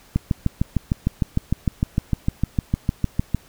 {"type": "click train", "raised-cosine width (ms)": 5, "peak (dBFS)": -6, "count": 22, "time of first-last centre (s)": [0.16, 3.347], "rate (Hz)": 6.59, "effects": ["pink hiss -51 dBFS RMS until 3.48 s"]}